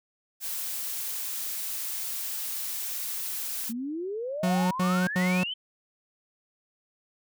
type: noise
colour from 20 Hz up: blue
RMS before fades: -33 dBFS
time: 0.4-3.73 s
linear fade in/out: 50 ms
type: exponential sweep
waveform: sine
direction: up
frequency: 220 to 3136 Hz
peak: -30 dBFS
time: 3.69-5.54 s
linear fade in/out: 10 ms
type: tone bursts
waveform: 45% pulse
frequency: 182.2 Hz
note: F#3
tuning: 26 cents flat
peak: -23 dBFS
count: 3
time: 4.43-5.436 s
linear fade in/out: 5 ms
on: 280 ms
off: 83 ms
effects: none